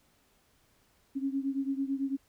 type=beating tone pair; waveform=sine; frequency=270.3 / 279.3 Hz; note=C#4 / C#4; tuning=-44 / +13 cents; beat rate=9 Hz; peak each=-31 / -34 dBFS; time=1.15-2.17 s; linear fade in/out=20 ms; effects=pink hiss -68 dBFS RMS until 2.28 s